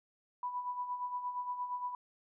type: tone with tremolo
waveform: sine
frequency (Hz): 987.8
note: B5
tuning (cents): 0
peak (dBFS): -33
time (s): 0.43-1.95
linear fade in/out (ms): 2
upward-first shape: sine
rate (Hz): 8.6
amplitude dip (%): 60
effects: none